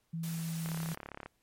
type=tone with pitch glide; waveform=sine; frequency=164.81 to 162.92 Hz; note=E3 to E3; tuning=0 to -20 cents; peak=-34 dBFS; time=0.13-0.94 s; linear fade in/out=10 ms; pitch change=-20 cents; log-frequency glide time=0.28-0.83 s
type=high-pass noise; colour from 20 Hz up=white; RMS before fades=-46 dBFS; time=0.23-0.95 s; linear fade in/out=5 ms; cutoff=160 Hz; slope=24 dB/octave
type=click train; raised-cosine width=0.5 ms; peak=-27 dBFS; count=22; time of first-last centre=0.66-1.26 s; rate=35 Hz
effects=pink hiss -75 dBFS RMS until 1.42 s + MP3 64 kbps